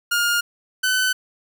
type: tone pair in turn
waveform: sawtooth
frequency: 1416 / 1512.6 Hz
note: F6 / F#6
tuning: +23 / +38 cents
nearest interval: minor second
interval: 115 cents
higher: second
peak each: -14 dBFS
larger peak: neither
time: 0.11-0.41 / 0.83-1.13 s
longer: neither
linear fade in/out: 10 ms
effects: none